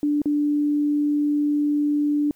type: tone with dropouts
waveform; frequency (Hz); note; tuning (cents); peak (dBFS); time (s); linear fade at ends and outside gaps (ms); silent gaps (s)
sine; 293.7; D4; 0; -18; 0.03-2.31; 1; 0.218-0.257
effects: white hiss -61 dBFS RMS until 2.35 s